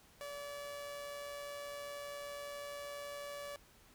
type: tone with amplitude modulation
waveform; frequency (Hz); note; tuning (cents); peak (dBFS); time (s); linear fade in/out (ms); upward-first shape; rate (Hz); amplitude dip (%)
sawtooth; 575; D5; -37; -38; 0.21-3.56; 0; sine; 132; 35
effects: pink hiss -64 dBFS RMS until 3.94 s